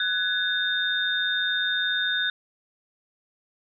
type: tone cluster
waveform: sine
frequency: 1493 / 1676 / 3647 Hz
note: F#6 / G#6 / A#7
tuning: +15 / +15 / -39 cents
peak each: -26 / -30 / -26 dBFS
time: 0-2.3 s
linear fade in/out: 2 ms
effects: none